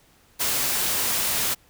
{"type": "noise", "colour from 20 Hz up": "white", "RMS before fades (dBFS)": -24, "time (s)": [0.39, 1.55], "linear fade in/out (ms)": 20, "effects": ["pink hiss -58 dBFS RMS until 1.69 s"]}